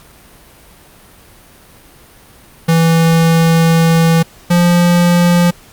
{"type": "tone pair in turn", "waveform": "square", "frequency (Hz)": [164.81, 174.46], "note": ["E3", "F3"], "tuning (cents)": [0, -2], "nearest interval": "minor second", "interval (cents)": 98, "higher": "second", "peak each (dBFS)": -8, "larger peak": "neither", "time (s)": [[2.68, 4.23], [4.5, 5.51]], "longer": "first", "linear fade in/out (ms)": 10, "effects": ["pink hiss -42 dBFS RMS until 5.72 s", "Opus 48 kbps"]}